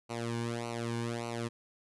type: tone with flanger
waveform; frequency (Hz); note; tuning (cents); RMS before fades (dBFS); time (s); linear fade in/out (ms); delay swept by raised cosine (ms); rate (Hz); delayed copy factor
sawtooth; 117.2; A#2; +10; -36; 0.09-1.49; 20; 0.58 to 1.57; 1.7; -1
effects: resampled to 24000 Hz